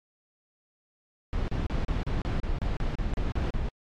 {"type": "noise bursts", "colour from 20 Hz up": "brown", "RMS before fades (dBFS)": -28, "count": 13, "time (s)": [1.33, 3.688], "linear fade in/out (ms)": 0, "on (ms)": 150, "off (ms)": 34, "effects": ["low-pass 4000 Hz 12 dB/octave", "AAC 64 kbps"]}